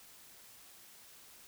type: silence
effects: white hiss -57 dBFS RMS until 1.47 s